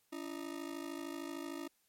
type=ring-modulated tone; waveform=40% pulse; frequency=309.8 Hz; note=D#4; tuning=7 cents flat; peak=-37 dBFS; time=0.12-1.68 s; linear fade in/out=10 ms; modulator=26.6 Hz; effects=white hiss -75 dBFS RMS until 1.88 s + MP3 64 kbps